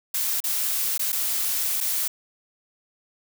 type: noise with dropouts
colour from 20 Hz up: blue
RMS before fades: -25 dBFS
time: 0.14-2.08 s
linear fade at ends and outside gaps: 5 ms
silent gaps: 0.404-0.439 / 0.978-0.993 / 1.121-1.127 / 1.805-1.809 s
effects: none